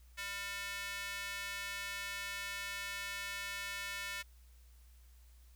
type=tone with high-pass filter; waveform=square; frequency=200 Hz; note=G3; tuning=35 cents sharp; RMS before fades=-42 dBFS; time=0.17-4.23 s; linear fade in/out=20 ms; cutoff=1900 Hz; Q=1.8; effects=added 60 Hz sine -57 dBFS peak until 5.55 s + white hiss -70 dBFS RMS until 5.55 s